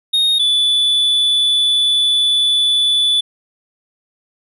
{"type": "tone pair in turn", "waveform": "triangle", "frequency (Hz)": [3715, 3469], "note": ["A#7", "A7"], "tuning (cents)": [-7, -25], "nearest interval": "minor second", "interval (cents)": 118, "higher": "first", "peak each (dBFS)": [-10, -10], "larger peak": "neither", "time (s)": [[0.13, 0.39], [0.39, 3.21]], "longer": "second", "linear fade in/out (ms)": 10, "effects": ["resampled to 32000 Hz"]}